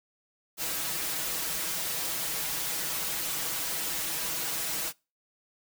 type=noise with comb filter; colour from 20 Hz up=white; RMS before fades=-32 dBFS; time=0.57-4.93 s; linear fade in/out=50 ms; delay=6.2 ms; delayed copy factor=+1; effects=noise-tail reverb RT60 0.3 s tail -25 dB re dry